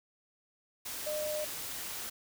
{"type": "tone in noise", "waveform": "sine", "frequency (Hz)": 607, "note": "D#5", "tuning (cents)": -43, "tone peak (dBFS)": -33, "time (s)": [1.06, 1.45], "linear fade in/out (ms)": 10, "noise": "white", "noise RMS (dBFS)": -40, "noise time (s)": [0.85, 2.1], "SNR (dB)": 4, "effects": []}